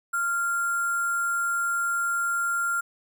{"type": "tone with sample-and-hold", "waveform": "sine", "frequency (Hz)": 1390, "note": "F6", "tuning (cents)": -9, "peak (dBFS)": -23, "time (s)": [0.13, 2.81], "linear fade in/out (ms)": 10, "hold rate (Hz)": 8820, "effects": []}